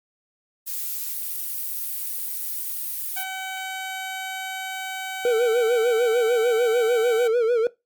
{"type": "noise", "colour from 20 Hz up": "violet", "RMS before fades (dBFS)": -29, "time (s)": [0.66, 3.24], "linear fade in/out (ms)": 20}
{"type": "tone", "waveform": "15% pulse", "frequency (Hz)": 760, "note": "F#5", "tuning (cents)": 46, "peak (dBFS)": -23, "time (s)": [3.16, 7.28], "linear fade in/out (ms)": 10}
{"type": "tone with vibrato", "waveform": "triangle", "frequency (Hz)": 466.2, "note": "A#4", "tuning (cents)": 0, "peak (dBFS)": -15, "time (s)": [5.25, 7.67], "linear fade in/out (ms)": 2, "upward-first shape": "sine", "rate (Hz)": 6.7, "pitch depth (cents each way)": 100}
{"effects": ["noise-tail reverb RT60 0.2 s tail -19 dB re dry", "Opus 48 kbps"]}